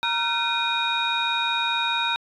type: tone cluster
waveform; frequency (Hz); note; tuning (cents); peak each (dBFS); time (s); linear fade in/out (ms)
sine; 935 / 1380 / 1525 / 2455 / 3759; A#5 / F6 / G6 / D#7 / A#7; +5 / -21 / -48 / -24 / +14; -26 / -30 / -30 / -28 / -25; 0.03-2.16; 0
effects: tanh soft clip ceiling -13 dBFS